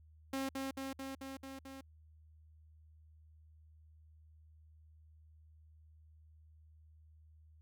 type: tone with echo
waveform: sawtooth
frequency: 268.9 Hz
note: C4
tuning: 47 cents sharp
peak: -32 dBFS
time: 0.33-0.49 s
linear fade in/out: 5 ms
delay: 220 ms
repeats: 6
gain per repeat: -2 dB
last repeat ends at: 1.81 s
effects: added 78 Hz sine -59 dBFS peak until 7.61 s